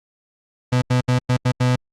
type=tone bursts at uneven times; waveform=35% pulse; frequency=125.3 Hz; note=B2; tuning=25 cents sharp; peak=-13 dBFS; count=6; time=0.72-0.82 / 0.9-1.01 / 1.08-1.19 / 1.29-1.37 / 1.45-1.52 / 1.6-1.76 s; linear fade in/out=10 ms; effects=low-pass 7000 Hz 12 dB/octave + Opus 48 kbps

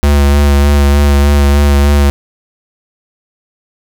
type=tone with vibrato; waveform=square; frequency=71.4 Hz; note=D2; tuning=48 cents flat; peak=-6 dBFS; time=0.03-2.1 s; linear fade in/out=0 ms; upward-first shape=sine; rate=3.3 Hz; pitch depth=22 cents each way; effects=none

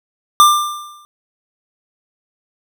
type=tone with exponential decay; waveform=square; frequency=1190 Hz; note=D6; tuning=22 cents sharp; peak=-4 dBFS; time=0.4-1.05 s; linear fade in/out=0 ms; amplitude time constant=140 ms; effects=none

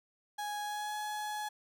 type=tone with pitch glide; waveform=35% pulse; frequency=830.6 to 844.1 Hz; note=G#5 to G#5; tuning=0 to +28 cents; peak=-34 dBFS; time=0.38-1.49 s; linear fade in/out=10 ms; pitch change=+28 cents; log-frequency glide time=0.62-0.96 s; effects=none

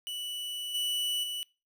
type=tone with level steps; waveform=45% pulse; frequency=2960 Hz; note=F#7; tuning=in tune; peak=-34 / -28 / -33 dBFS; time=0.07-1.43 s; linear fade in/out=0 ms; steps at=0.74 / 1.23 s; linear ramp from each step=10 ms; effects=noise-tail reverb RT60 0.3 s tail -23 dB re dry

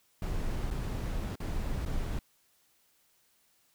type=noise with dropouts; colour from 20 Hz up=brown; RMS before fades=-33 dBFS; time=0.22-2.19 s; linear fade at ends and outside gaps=2 ms; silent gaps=0.704-0.71 / 1.356-1.402 / 1.852-1.86 s; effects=white hiss -69 dBFS RMS until 3.74 s

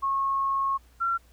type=tone pair in turn; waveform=sine; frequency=1091 / 1364.8 Hz; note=C#6 / F6; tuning=-28 / -40 cents; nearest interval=major third; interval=388 cents; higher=second; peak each=-23 dBFS; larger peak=neither; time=0.02-0.78 / 1-1.18 s; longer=first; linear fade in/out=20 ms; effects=added 60 Hz sine -55 dBFS peak until 1.32 s + pink hiss -62 dBFS RMS until 1.32 s

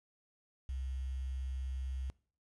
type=tone with quantisation; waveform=sine; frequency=65.41 Hz; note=C2; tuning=in tune; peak=-36 dBFS; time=0.69-2.1 s; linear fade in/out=0 ms; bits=10; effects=noise-tail reverb RT60 0.5 s tail -23 dB re dry + resampled to 24000 Hz

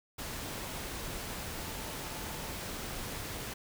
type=tone in noise; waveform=sine; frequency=881 Hz; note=A5; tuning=2 cents sharp; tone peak=-51 dBFS; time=1.53-2.55 s; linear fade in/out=10 ms; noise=pink; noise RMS=-40 dBFS; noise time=0.18-3.54 s; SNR=-14 dB; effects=none

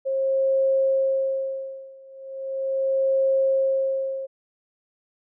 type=tone with tremolo; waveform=sine; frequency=536 Hz; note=C5; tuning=42 cents sharp; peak=-17 dBFS; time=0.05-4.27 s; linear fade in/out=20 ms; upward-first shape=sine; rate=0.38 Hz; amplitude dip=95%; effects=none

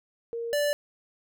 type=tone pair in turn; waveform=sine / square; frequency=465.3 / 584.2 Hz; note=A#4 / D5; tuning=-3 / -9 cents; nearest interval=major third; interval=394 cents; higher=second; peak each=-30 / -24 dBFS; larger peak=second; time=0.33-0.53 / 0.53-0.73 s; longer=neither; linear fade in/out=0 ms; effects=none

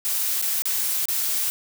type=noise with dropouts; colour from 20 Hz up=blue; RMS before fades=-24 dBFS; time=0.05-1.5 s; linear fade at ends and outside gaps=0 ms; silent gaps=0.415-0.424 / 0.621-0.655 / 1.055-1.085 s; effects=none

